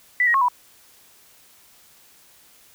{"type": "tone with pitch steps", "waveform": "sine", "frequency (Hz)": [1978, 1892, 1087, 985], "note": ["B6", "A#6", "C#6", "B5"], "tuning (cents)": [2, 25, -34, -5], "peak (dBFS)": -15, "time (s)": [0.2, 0.484], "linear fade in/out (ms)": 2, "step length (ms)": 71, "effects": ["white hiss -53 dBFS RMS until 2.74 s"]}